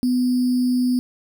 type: tone with sample-and-hold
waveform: sine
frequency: 250 Hz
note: B3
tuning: 21 cents sharp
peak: -16 dBFS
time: 0.03-0.99 s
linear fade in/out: 0 ms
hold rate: 4900 Hz
effects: none